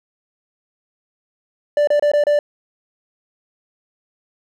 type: tone with dropouts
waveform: triangle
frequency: 587.3 Hz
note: D5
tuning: in tune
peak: -10 dBFS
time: 1.77-2.39 s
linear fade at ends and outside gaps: 2 ms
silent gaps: 1.873-1.903 / 1.996-2.024 / 2.117-2.135 / 2.238-2.268 s
effects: none